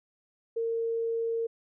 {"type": "tone", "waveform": "sine", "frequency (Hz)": 458.1, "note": "A#4", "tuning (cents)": -30, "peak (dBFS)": -27, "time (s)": [0.56, 1.47], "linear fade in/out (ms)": 10, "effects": []}